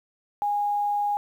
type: tone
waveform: sine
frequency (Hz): 822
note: G#5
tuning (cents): -18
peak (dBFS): -22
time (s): 0.42-1.17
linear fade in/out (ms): 0
effects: 9-bit